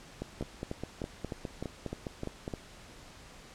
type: two click trains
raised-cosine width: 2 ms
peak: -22 / -22 dBFS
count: 12 / 8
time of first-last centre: 0.22-2.479 / 0.41-2.538 s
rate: 4.87 / 3.29 Hz
effects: pink hiss -52 dBFS RMS until 3.54 s + low-pass 8000 Hz 12 dB/octave